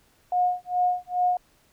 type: tone with tremolo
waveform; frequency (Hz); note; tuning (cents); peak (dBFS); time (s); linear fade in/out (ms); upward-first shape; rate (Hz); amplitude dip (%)
sine; 721; F#5; -45; -18; 0.32-1.37; 2; sine; 2.4; 100
effects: pink hiss -62 dBFS RMS until 1.72 s